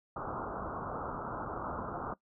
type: low-pass noise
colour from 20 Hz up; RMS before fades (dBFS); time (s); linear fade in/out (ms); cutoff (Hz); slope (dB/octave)
white; -39; 0.16-2.14; 5; 1400; 96
effects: noise-tail reverb RT60 0.1 s tail -19 dB re dry